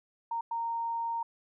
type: tone bursts at uneven times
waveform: sine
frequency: 925 Hz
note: A#5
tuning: 14 cents flat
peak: -30 dBFS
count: 2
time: 0.31-0.41 / 0.51-1.23 s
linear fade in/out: 5 ms
effects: none